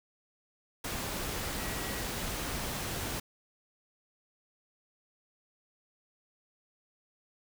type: tone in noise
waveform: sine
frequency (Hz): 1921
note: B6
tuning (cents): -48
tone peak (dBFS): -46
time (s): 1.58-2.03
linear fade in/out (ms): 5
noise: pink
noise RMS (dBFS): -36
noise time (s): 0.84-3.2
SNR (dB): -13
effects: none